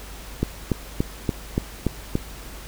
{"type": "click train", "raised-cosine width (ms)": 3, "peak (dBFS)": -7, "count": 7, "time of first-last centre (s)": [0.43, 2.154], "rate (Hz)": 3.48, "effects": ["added 50 Hz sine -39 dBFS peak until 2.67 s", "pink hiss -41 dBFS RMS until 2.67 s"]}